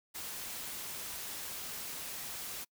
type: noise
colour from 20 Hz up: white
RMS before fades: -42 dBFS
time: 0.14-2.65 s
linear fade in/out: 20 ms
effects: noise-tail reverb RT60 0.1 s tail -26 dB re dry